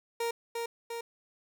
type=tone with echo; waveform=30% pulse; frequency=466.2 Hz; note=A#4; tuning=in tune; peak=-27 dBFS; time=0.2-0.31 s; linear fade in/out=5 ms; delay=350 ms; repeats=2; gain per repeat=-3 dB; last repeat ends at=1.01 s; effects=none